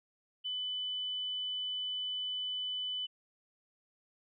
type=tone; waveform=sine; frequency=3000 Hz; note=F#7; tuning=23 cents sharp; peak=-34 dBFS; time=0.44-3.07 s; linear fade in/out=20 ms; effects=none